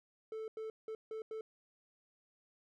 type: tone bursts at uneven times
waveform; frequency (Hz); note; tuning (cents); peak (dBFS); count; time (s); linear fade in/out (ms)
triangle; 439.8; A4; -1; -38; 5; 0.32-0.48 / 0.57-0.7 / 0.88-0.95 / 1.11-1.22 / 1.31-1.41; 2
effects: none